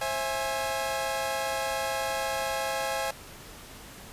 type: chord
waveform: sawtooth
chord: C augmented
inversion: none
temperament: equal with one note detuned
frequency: 534.9 / 659.3 / 830.6 Hz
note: C5 / E5 / G#5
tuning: +38 / 0 / 0 cents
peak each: -29 / -30 / -28 dBFS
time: 0.01-3.11 s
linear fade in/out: 5 ms
effects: pink hiss -46 dBFS RMS until 4.12 s + resampled to 32000 Hz